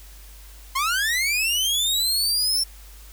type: linear sweep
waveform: sawtooth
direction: up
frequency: 1027 to 5440 Hz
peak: -17 dBFS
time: 0.75-2.64 s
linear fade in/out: 10 ms
effects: added 50 Hz sine -42 dBFS peak until 3.12 s + white hiss -49 dBFS RMS until 3.12 s